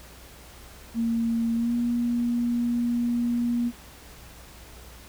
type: tone with pitch glide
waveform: sine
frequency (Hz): 230.2 to 238.7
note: A#3 to A#3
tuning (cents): -22 to +41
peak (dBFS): -22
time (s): 0.94-3.72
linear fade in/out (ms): 50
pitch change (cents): +63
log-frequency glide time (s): 1.55-1.74
effects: added 60 Hz sine -49 dBFS peak until 5.08 s + pink hiss -48 dBFS RMS until 5.08 s